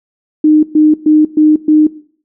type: tone bursts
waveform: sine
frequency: 306.4 Hz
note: D#4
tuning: 27 cents flat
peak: -4 dBFS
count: 5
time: 0.44-1.87 s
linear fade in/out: 5 ms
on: 190 ms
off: 120 ms
effects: noise-tail reverb RT60 0.5 s tail -17 dB re dry